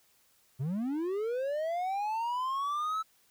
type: linear sweep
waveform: triangle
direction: up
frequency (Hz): 121.8 to 1318.5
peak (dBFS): -28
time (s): 0.59-3.03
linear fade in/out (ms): 20
effects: white hiss -67 dBFS RMS until 3.3 s